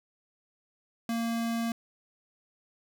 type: tone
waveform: square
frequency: 230.7 Hz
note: A#3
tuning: 18 cents flat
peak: -29 dBFS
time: 1.09-1.72 s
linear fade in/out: 2 ms
effects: none